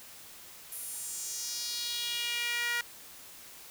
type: tone with high-pass filter sweep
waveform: sawtooth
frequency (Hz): 476.5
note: A#4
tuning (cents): +38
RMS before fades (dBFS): -35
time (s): 0.72-2.81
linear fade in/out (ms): 2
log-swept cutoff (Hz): 11000 to 1700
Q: 2.7
effects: white hiss -50 dBFS RMS until 3.7 s